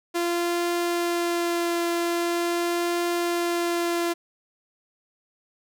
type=tone with vibrato; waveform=sawtooth; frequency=344.2 Hz; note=F4; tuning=25 cents flat; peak=-19 dBFS; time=0.14-4.14 s; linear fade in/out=20 ms; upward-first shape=triangle; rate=0.43 Hz; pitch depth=12 cents each way; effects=none